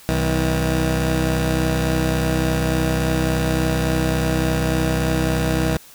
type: tone pair together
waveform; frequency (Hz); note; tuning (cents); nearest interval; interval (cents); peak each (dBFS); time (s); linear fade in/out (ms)
15% pulse; 63.5 / 160; B1 / D#3; +49 / +49; octave + major third; 1600; -14; 0.09-5.77; 0
effects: white hiss -45 dBFS RMS until 5.94 s

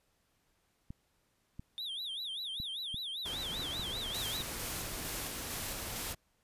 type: clicks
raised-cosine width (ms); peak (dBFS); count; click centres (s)
5; -31; 7; 0.905 / 1.595 / 2.601 / 2.944 / 3.595 / 3.796 / 4.405
type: tone with vibrato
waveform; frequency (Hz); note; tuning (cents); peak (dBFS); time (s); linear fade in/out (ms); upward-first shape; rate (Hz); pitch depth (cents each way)
triangle; 3520; A7; 0; -36; 1.78-4.42; 0; sine; 5.1; 210
type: noise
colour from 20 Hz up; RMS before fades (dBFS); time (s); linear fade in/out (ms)
pink; -43; 3.25-6.15; 10
type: noise with tremolo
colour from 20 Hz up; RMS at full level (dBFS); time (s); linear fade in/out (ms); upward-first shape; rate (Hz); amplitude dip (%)
white; -40; 4.14-6.13; 5; square; 2.2; 30
effects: pink hiss -75 dBFS RMS until 6.43 s + resampled to 32000 Hz

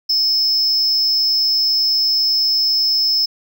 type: tone with amplitude modulation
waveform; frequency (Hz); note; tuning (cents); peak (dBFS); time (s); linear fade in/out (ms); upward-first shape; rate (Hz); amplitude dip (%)
triangle; 5210; E8; -21; -10; 0.09-3.26; 10; sine; 272; 50
effects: none

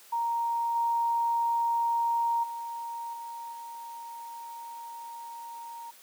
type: tone with level steps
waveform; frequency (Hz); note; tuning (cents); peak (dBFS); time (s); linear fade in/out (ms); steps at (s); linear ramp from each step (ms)
sine; 932.3; A#5; 0; -26 / -24 / -34 / -37 / -39; 0.12-5.91; 10; 0.75 / 2.43 / 3.13 / 3.52; 10
effects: white hiss -54 dBFS RMS until 6.02 s + high-pass 300 Hz 12 dB/octave

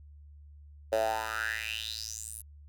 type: tone with high-pass filter sweep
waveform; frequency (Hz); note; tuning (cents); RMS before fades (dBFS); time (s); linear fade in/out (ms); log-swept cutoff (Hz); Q
10% pulse; 110.4; A2; +6; -34; 0.92-2.42; 10; 540 to 11000; 6
effects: added 73 Hz sine -49 dBFS peak until 2.68 s

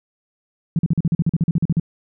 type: tone bursts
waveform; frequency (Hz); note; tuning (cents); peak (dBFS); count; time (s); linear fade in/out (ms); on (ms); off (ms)
sine; 164.81; E3; 0; -13; 15; 0.76-1.798; 2; 30; 42
effects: none

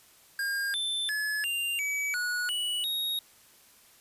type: tone with pitch steps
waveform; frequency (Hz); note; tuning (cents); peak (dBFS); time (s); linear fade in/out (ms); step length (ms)
square; 1613 / 3538 / 1709 / 2790 / 2283 / 1461 / 2942 / 3762; G6 / A7 / G#6 / F7 / D7 / F#6 / F#7 / A#7; +49 / +9 / +49 / -2 / -50 / -22 / -11 / +15; -29; 0.39-3.19; 2; 350
effects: white hiss -58 dBFS RMS until 4 s + resampled to 32000 Hz

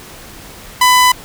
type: tone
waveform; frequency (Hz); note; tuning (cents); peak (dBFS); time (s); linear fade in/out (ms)
sawtooth; 1000; B5; +21; -3; 0.81-1.12; 5
effects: pink hiss -35 dBFS RMS until 1.24 s

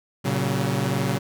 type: chord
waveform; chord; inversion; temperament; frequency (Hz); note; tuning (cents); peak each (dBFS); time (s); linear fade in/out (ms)
sawtooth; F# major; first; equal with one note detuned; 116.54 / 138.59 / 188.88; A#2 / C#3 / F#3; 0 / 0 / +36; -23 / -21 / -23; 0.24-1.19; 20
effects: none

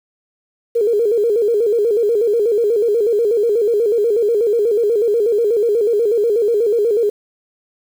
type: tone with vibrato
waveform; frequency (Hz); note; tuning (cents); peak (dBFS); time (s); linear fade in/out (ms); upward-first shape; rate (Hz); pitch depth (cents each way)
sine; 440; A4; 0; -12; 0.75-7.1; 10; square; 8.2; 110
effects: 7-bit

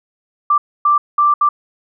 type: tone bursts at uneven times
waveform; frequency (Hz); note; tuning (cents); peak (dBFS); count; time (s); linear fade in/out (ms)
sine; 1176; D6; +2; -9; 4; 0.5-0.58 / 0.85-0.98 / 1.18-1.34 / 1.41-1.49; 5
effects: none

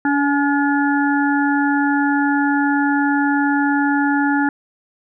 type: harmonic tone with a mistuned harmonic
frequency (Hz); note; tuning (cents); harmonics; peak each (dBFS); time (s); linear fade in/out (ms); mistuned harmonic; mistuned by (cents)
285.8; D4; -47; 1 / 3 / 5 / 6; -16 / -21 / -23 / -24; 0.05-4.49; 2; 3; -23
effects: none

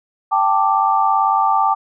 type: chord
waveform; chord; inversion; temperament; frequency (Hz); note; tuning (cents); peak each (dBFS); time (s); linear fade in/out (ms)
sine; G suspended second; none; just; 784 / 882 / 1176; G5 / A5 / D6; 0 / +4 / +2; -17; 0.31-1.75; 20
effects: none

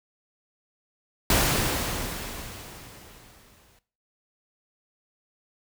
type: noise with exponential decay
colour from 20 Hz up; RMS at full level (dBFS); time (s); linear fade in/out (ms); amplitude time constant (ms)
pink; -20; 1.3-3.79; 2; 540
effects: noise-tail reverb RT60 0.4 s tail -17 dB re dry

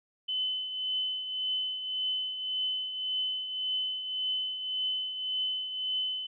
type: tone with tremolo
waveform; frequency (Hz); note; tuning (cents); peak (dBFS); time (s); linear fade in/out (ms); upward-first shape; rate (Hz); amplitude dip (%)
sine; 3031; F#7; +41; -27; 0.28-6.27; 10; triangle; 1.8; 60
effects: none

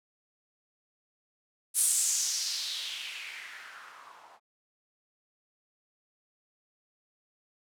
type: noise with low-pass filter sweep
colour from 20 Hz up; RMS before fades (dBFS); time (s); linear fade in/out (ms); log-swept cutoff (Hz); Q
violet; -33; 1.74-4.4; 50; 10000 to 790; 3.3
effects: none

